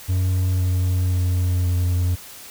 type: tone with pitch steps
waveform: triangle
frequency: 92.1 / 91.04 / 90 / 88.96 Hz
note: F#2 / F#2 / F#2 / F2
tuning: -7 / -28 / -47 / +32 cents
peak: -15 dBFS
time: 0.08-2.16 s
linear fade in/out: 20 ms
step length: 520 ms
effects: white hiss -40 dBFS RMS until 2.5 s